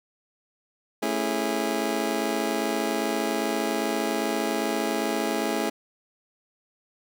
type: chord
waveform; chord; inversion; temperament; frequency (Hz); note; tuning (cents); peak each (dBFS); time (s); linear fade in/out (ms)
25% pulse; A major seventh; none; just; 220 / 275 / 330 / 412.5; A3 / C#4 / E4 / G#4; 0 / -14 / +2 / -12; -27; 1.02-5.7; 10
effects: none